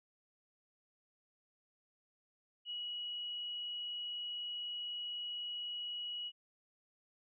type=tone; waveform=sine; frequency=2916 Hz; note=F#7; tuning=26 cents flat; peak=-39 dBFS; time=2.65-6.32 s; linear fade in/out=50 ms; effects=none